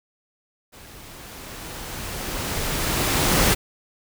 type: noise with level ramp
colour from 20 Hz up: pink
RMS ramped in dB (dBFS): -45 to -17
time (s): 0.72-3.55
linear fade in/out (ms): 20
effects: none